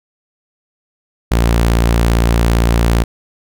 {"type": "tone", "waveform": "sawtooth", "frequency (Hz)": 57.6, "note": "A#1", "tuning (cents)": -20, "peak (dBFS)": -6, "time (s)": [1.31, 3.04], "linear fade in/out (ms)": 10, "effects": []}